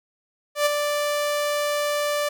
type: tone with ADSR envelope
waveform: sawtooth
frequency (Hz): 587.3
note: D5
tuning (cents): 0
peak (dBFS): -12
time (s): 0.55-2.29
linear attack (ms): 110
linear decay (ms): 17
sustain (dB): -6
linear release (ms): 8
effects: none